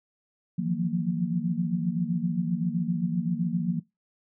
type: tone cluster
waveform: sine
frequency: 159.7 / 173.5 / 181.2 / 232.4 Hz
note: D#3 / F3 / F#3 / A#3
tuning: +45 / -11 / -36 / -5 cents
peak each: -33 / -28 / -29 / -31 dBFS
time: 0.58-3.8 s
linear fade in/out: 10 ms
effects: noise-tail reverb RT60 0.2 s tail -21 dB re dry